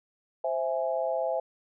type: chord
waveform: sine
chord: C augmented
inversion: none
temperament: equal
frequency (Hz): 523.3 / 659.3 / 830.6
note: C5 / E5 / G#5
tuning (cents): 0 / 0 / 0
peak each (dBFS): -30 / -29 / -34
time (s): 0.44-1.4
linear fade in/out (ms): 5
effects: none